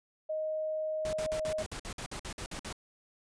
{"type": "tone", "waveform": "sine", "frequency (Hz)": 624, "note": "D#5", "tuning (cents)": 5, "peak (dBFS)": -31, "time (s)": [0.29, 1.63], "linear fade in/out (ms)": 10}
{"type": "noise bursts", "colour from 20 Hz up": "pink", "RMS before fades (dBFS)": -40, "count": 13, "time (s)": [1.05, 2.727], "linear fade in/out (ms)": 2, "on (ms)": 81, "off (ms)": 52}
{"effects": ["resampled to 22050 Hz"]}